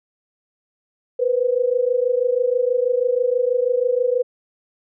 sine tone pair together, 482.8 / 509 Hz, B4 / C5, -39 / -48 cents, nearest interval minor second, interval 91 cents, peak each -19 dBFS, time 1.19-4.23 s, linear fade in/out 10 ms, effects none

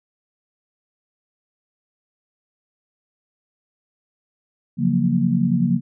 sine chord, Gb major seventh, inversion second, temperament equal, 138.59 / 174.61 / 185 / 233.1 Hz, Db3 / F3 / Gb3 / Bb3, 0 / 0 / 0 / 0 cents, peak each -23 / -21 / -22 / -20 dBFS, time 4.77-5.81 s, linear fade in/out 50 ms, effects none

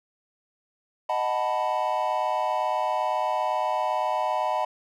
triangle chord, B dominant seventh, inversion first, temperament equal, 622.3 / 740 / 880 / 987.8 Hz, D#5 / F#5 / A5 / B5, 0 / 0 / 0 / 0 cents, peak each -27 dBFS, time 1.09-4.65 s, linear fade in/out 5 ms, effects none

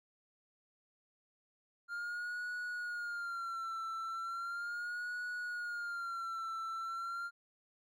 triangle tone with vibrato, 1396.9 Hz, F6, in tune, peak -36 dBFS, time 1.88-7.31 s, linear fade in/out 50 ms, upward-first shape sine, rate 0.37 Hz, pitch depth 79 cents each way, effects none

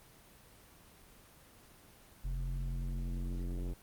square tone with low-pass filter sweep, 44.2 Hz, F1, 22 cents sharp, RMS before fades -37 dBFS, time 2.24-3.74 s, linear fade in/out 10 ms, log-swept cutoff 110 to 410 Hz, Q 1.5, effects pink hiss -59 dBFS RMS until 3.82 s + Opus 24 kbps

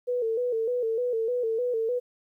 sine tone with vibrato, 470.5 Hz, A#4, 16 cents sharp, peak -24 dBFS, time 0.07-2 s, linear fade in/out 20 ms, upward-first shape square, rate 3.3 Hz, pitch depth 80 cents each way, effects 11-bit

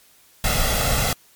pink noise with comb filter, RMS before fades -20 dBFS, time 0.44-1.13 s, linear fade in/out 2 ms, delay 1.5 ms, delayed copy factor +0.75, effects white hiss -54 dBFS RMS until 1.35 s + MP3 96 kbps

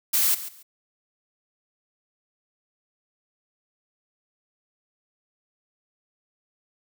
blue noise with echo, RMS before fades -21 dBFS, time 0.13-0.35 s, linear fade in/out 10 ms, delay 140 ms, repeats 2, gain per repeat -14 dB, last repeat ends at 0.63 s, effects none

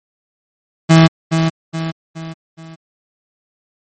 35% pulse tone with echo, 162.5 Hz, E3, 24 cents flat, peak -3 dBFS, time 0.89-1.08 s, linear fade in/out 20 ms, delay 420 ms, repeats 4, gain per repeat -7 dB, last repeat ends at 2.76 s, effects MP3 32 kbps

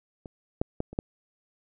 clicks, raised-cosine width 2 ms, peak -27 / -11 / -15 / -28 / -13 dBFS, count 5, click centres 0.258 / 0.615 / 0.804 / 0.93 / 0.989 s, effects none

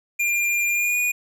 square tone with pitch glide, 2398 to 2453 Hz, D7 to D#7, +36 to -25 cents, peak -20 dBFS, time 0.19-1.12 s, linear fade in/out 10 ms, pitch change +39 cents, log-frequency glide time 0.72-0.98 s, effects none

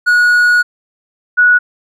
triangle / sine tone pair in turn, 1456 / 1465.3 Hz, F#6 / F#6, -28 / -17 cents, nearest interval unison, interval 11 cents, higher second, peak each -5 dBFS, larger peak neither, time 0.06-0.63 / 1.37-1.59 s, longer first, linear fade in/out 20 ms, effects none

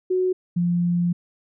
sine tone pair in turn, 369.1 / 174.19 Hz, F#4 / F3, -4 / -4 cents, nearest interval octave + minor second, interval 1300 cents, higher first, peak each -18 dBFS, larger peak neither, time 0.1-0.33 / 0.56-1.13 s, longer second, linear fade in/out 10 ms, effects none

